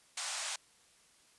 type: band-pass noise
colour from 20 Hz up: white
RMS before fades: -39 dBFS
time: 0.17-0.56 s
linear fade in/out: 5 ms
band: 620 to 9300 Hz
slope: 48 dB/octave
effects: white hiss -65 dBFS RMS until 1.38 s + resampled to 24000 Hz